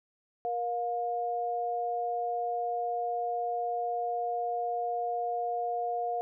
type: tone pair together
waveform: sine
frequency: 473.9 / 710 Hz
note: A#4 / F5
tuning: +28 / +28 cents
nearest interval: perfect fifth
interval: 700 cents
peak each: -35 / -30 dBFS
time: 0.45-6.21 s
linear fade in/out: 0 ms
effects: none